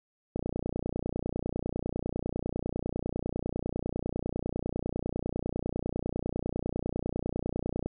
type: click train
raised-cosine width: 2 ms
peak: -19 dBFS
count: 226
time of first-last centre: 0.36-7.86 s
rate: 30 Hz
effects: none